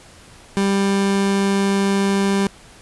30% pulse tone, 197.3 Hz, G3, 11 cents sharp, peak -13 dBFS, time 0.57-2.47 s, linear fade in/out 0 ms, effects pink hiss -45 dBFS RMS until 2.81 s + resampled to 24000 Hz

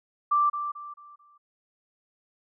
sine tone with echo, 1174.7 Hz, D6, in tune, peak -19 dBFS, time 0.31-0.5 s, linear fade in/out 10 ms, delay 220 ms, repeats 4, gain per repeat -9 dB, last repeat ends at 1.38 s, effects none

